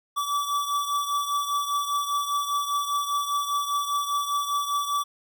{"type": "beating tone pair", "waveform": "square", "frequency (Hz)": [1152, 1157], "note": ["D6", "D6"], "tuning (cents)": [-34, -26], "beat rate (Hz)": 5, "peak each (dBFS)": [-26, -32], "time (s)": [0.16, 5.04], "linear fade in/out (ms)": 20, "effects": []}